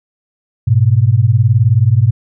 sine beating tone pair, 103.83 / 122.83 Hz, G#2 / B2, 0 / -9 cents, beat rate 19 Hz, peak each -10 dBFS, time 0.67-2.11 s, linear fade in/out 10 ms, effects none

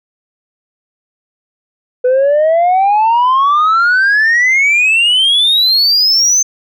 sine exponential sweep, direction up, 493.9 to 6300 Hz, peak -5 dBFS, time 2.04-6.43 s, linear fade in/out 10 ms, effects tanh soft clip ceiling -6 dBFS

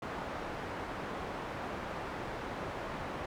white low-pass noise, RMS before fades -40 dBFS, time 0.02-3.26 s, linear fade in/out 5 ms, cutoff 1100 Hz, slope 12 dB/octave, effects none

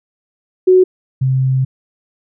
sine tone pair in turn, 370 / 131.38 Hz, F#4 / C3, 0 / +7 cents, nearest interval octave + tritone, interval 1793 cents, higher first, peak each -5 / -11 dBFS, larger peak first, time 0.67-0.84 / 1.21-1.65 s, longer second, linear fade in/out 10 ms, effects none

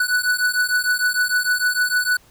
square beating tone pair, 1480 / 1486.6 Hz, F#6 / F#6, 0 / +8 cents, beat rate 6.6 Hz, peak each -21 dBFS, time 0-2.17 s, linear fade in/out 5 ms, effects pink hiss -53 dBFS RMS until 2.3 s

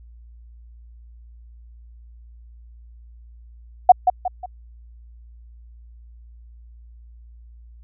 sine tone with echo, 730 Hz, F#5, 24 cents flat, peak -3 dBFS, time 3.89-3.92 s, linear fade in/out 5 ms, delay 180 ms, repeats 3, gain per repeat -8 dB, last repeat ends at 4.46 s, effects added 58 Hz sine -42 dBFS peak until 7.83 s

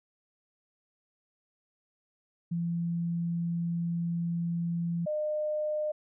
sine tone pair in turn, 170 / 607.2 Hz, F3 / D#5, -46 / -42 cents, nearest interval octave + minor seventh, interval 2204 cents, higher second, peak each -28 dBFS, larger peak neither, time 2.51-5.06 / 5.06-5.92 s, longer first, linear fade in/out 10 ms, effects none

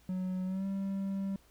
triangle tone with pitch glide, 185 to 195.1 Hz, F#3 to G3, 0 to -8 cents, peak -30 dBFS, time 0.09-1.36 s, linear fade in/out 2 ms, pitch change +92 cents, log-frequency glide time 0.45-0.66 s, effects added 60 Hz sine -65 dBFS peak until 1.5 s + pink hiss -65 dBFS RMS until 1.5 s

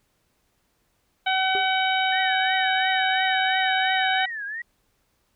harmonic tone, 757 Hz, F#5, 39 cents sharp, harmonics 1 / 2 / 3 / 4 / 5, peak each -23 / -26 / -28 / -29 / -30 dBFS, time 1.26-4.26 s, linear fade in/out 10 ms
triangle tone with exponential decay, 398 Hz, G4, 26 cents sharp, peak -24 dBFS, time 1.55-1.71 s, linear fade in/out 0 ms, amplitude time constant 34 ms
sine tone with vibrato, 1760 Hz, A6, in tune, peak -29 dBFS, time 2.12-4.62 s, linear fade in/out 5 ms, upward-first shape triangle, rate 2.9 Hz, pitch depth 170 cents each way
effects pink hiss -69 dBFS RMS until 5.35 s

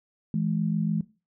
sine tone pair together, 164.81 / 211.7 Hz, E3 / G#3, 0 / +33 cents, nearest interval major third, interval 433 cents, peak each -26 dBFS, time 0.34-1.01 s, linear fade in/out 2 ms, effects noise-tail reverb RT60 0.3 s tail -18 dB re dry

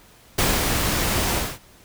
pink noise with ADSR envelope, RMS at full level -19 dBFS, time 0.38-1.59 s, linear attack 7 ms, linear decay 230 ms, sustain -3 dB, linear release 250 ms, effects pink hiss -51 dBFS RMS until 1.84 s

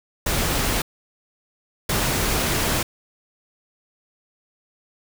pink noise bursts at uneven times, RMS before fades -22 dBFS, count 2, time 0.26-0.82 / 1.89-2.83 s, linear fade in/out 5 ms, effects none

